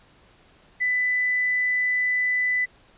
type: tone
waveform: sine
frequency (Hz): 1995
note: B6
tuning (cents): +17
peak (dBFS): -20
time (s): 0.8-2.66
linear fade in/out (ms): 20
effects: pink hiss -56 dBFS RMS until 2.97 s + resampled to 8000 Hz